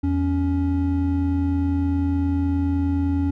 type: tone pair together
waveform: triangle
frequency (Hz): 83.4 / 280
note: E2 / C#4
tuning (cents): +21 / +18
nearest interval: octave + major sixth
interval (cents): 2097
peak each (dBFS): -20 / -19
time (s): 0.03-3.31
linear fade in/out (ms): 10
effects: none